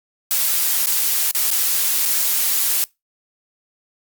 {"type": "noise with dropouts", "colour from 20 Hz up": "blue", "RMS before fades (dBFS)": -18, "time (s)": [0.31, 2.84], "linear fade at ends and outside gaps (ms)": 0, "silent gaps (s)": [[0.859, 0.87], [1.311, 1.349], [1.504, 1.514], [2.053, 2.058]], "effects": ["noise-tail reverb RT60 0.2 s tail -24 dB re dry", "Opus 48 kbps"]}